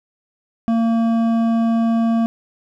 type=tone with hard clipping; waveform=triangle; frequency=228.6 Hz; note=A#3; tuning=34 cents flat; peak=-16 dBFS; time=0.68-2.26 s; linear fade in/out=0 ms; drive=13 dB; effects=none